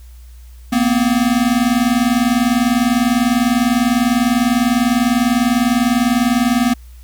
square tone pair together, 233.1 / 253.1 Hz, A#3 / B3, 0 / +43 cents, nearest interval minor second, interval 143 cents, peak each -16 dBFS, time 0.72-6.74 s, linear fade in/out 10 ms, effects added 60 Hz sine -35 dBFS peak until 7.03 s + white hiss -52 dBFS RMS until 7.03 s

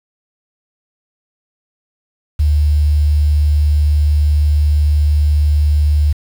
sine tone with quantisation, 74.5 Hz, D2, 25 cents sharp, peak -9 dBFS, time 2.39-6.13 s, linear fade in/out 10 ms, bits 6, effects none

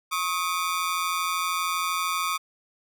sawtooth ring-modulated tone, 1178 Hz, D6, 5 cents sharp, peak -18 dBFS, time 0.11-2.38 s, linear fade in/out 20 ms, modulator 86.4 Hz, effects none

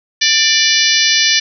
harmonic tone with a mistuned harmonic, 587.3 Hz, D5, in tune, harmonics 3 / 4 / 5 / 6 / 7 / 8 / 9 / 10, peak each -18 / -18 / -18 / -18 / -18 / -18 / -18 / -18 dBFS, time 0.21-1.4 s, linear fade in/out 10 ms, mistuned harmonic 3, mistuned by +18 cents, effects none

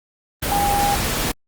sine tone in noise, 809 Hz, G#5, 46 cents flat, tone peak -17 dBFS, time 0.51-0.95 s, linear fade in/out 10 ms, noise pink, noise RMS -22 dBFS, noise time 0.42-1.32 s, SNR +2 dB, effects Opus 24 kbps

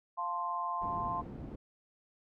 sine chord, F major, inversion none, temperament equal, 698.5 / 880 / 1046.5 Hz, F5 / A5 / C6, 0 / 0 / 0 cents, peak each -40 / -40 / -34 dBFS, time 0.17-1.22 s, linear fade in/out 20 ms
white low-pass noise, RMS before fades -44 dBFS, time 0.81-1.56 s, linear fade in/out 10 ms, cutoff 260 Hz, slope 12 dB/octave
effects none

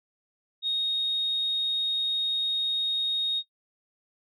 sine tone, 3729 Hz, A#7, in tune, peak -23 dBFS, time 0.62-3.43 s, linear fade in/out 50 ms, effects noise-tail reverb RT60 0.1 s tail -20 dB re dry + tanh soft clip ceiling -19 dBFS

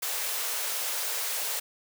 white high-pass noise, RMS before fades -31 dBFS, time 0.02-1.6 s, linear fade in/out 10 ms, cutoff 420 Hz, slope 48 dB/octave, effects none

